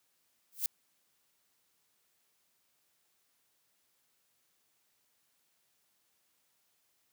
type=noise with exponential growth; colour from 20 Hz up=violet; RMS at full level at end=-27 dBFS; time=0.52-0.66 s; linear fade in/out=2 ms; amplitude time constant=30 ms; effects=white hiss -75 dBFS RMS until 7.12 s + high-pass 80 Hz 12 dB/octave